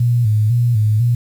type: tone with vibrato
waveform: sine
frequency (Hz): 113.5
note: A#2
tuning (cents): -46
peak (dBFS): -11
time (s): 0-1.15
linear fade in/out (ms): 5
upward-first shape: square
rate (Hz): 2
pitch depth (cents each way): 97
effects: 7-bit